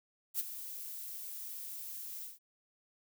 violet noise with ADSR envelope, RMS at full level -32 dBFS, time 0.34-2.39 s, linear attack 54 ms, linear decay 25 ms, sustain -12 dB, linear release 160 ms, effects none

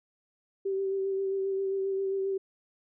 sine tone with vibrato, 388 Hz, G4, 18 cents flat, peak -27 dBFS, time 0.65-2.38 s, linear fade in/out 10 ms, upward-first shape sine, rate 7.5 Hz, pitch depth 20 cents each way, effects none

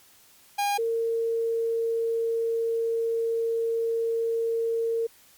45% pulse / sine tone pair in turn, 812 / 457.8 Hz, G#5 / A#4, -39 / -31 cents, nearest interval minor seventh, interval 992 cents, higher first, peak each -23 dBFS, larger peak neither, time 0.58-0.78 / 0.78-5.07 s, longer second, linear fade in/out 10 ms, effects white hiss -56 dBFS RMS until 5.37 s + MP3 96 kbps

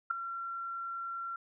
sine tone with ADSR envelope, 1365 Hz, F6, 40 cents flat, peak -23 dBFS, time 0.1-1.36 s, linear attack 10 ms, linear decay 3 ms, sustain -13 dB, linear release 3 ms, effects none

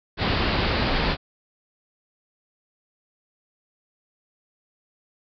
pink low-pass noise, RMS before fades -23 dBFS, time 0.17-1.17 s, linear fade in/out 50 ms, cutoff 4900 Hz, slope 96 dB/octave, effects none

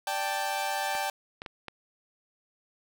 sawtooth chord, D suspended fourth, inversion none, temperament equal, 587.3 / 784 / 880 Hz, D5 / G5 / A5, 0 / 0 / 0 cents, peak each -33 / -27 / -30 dBFS, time 0.07-1.1 s, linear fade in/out 2 ms
clicks, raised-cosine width 0.3 ms, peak -22 dBFS, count 4, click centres 0.951 / 1.419 / 1.462 / 1.683 s
effects none

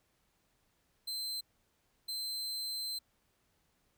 40% pulse tone bursts at uneven times, 4100 Hz, C8, 36 cents flat, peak -35 dBFS, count 2, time 1.07-1.41 / 2.08-2.99 s, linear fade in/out 10 ms, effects pink hiss -75 dBFS RMS until 3.97 s

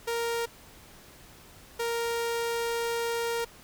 sawtooth tone pair in turn, 466.2 / 466.2 Hz, A#4 / A#4, 0 / 0 cents, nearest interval unison, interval 0 cents, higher neither, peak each -24 dBFS, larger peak neither, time 0.07-0.46 / 1.79-3.45 s, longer second, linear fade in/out 10 ms, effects pink hiss -52 dBFS RMS until 3.63 s

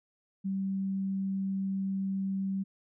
sine tone, 193.4 Hz, G3, 23 cents flat, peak -29 dBFS, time 0.44-2.64 s, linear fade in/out 20 ms, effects none

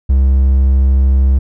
triangle tone, 66.6 Hz, C2, 31 cents sharp, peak -5 dBFS, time 0.09-1.39 s, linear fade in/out 10 ms, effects none

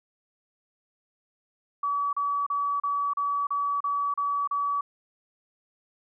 sine tone bursts, 1142 Hz, D6, 49 cents flat, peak -24 dBFS, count 9, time 1.83-4.81 s, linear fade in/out 5 ms, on 300 ms, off 35 ms, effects none

